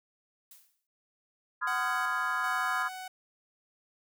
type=noise with exponential decay; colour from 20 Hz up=blue; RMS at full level=-50 dBFS; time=0.51-0.87 s; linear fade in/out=2 ms; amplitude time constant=78 ms
type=chord; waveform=sine; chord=F minor seventh; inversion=second; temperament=equal with one note detuned; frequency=1021.4 / 1244.5 / 1396.9 / 1661.2 Hz; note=C6 / Eb6 / F6 / Ab6; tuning=-42 / 0 / 0 / 0 cents; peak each=-34 dBFS; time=1.61-2.89 s; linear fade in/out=20 ms
type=tone with tremolo; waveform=sawtooth; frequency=746 Hz; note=F#5; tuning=14 cents sharp; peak=-31 dBFS; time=1.67-3.08 s; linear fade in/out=5 ms; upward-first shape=square; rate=1.3 Hz; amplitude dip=40%
effects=none